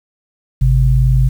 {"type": "tone pair together", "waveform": "sine", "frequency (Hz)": [51.59, 130], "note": ["G#1", "C3"], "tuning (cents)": [-11, -11], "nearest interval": "octave + major third", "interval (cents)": 1600, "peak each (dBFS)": -11, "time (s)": [0.61, 1.29], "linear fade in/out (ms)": 10, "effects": ["7-bit"]}